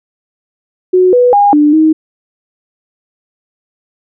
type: tone with pitch steps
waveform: sine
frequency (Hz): 367.4 / 492.4 / 814 / 296.8 / 314.4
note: F#4 / B4 / G#5 / D4 / D#4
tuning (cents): -12 / -5 / -35 / +18 / +18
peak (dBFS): -4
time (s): 0.93-1.93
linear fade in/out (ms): 10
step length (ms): 200
effects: none